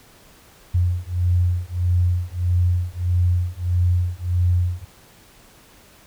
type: beating tone pair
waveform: sine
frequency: 88 / 89.6 Hz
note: F2 / F2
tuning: +14 / +45 cents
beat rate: 1.6 Hz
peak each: -20 / -20 dBFS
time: 0.74-4.85 s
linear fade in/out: 10 ms
effects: pink hiss -50 dBFS RMS until 6.06 s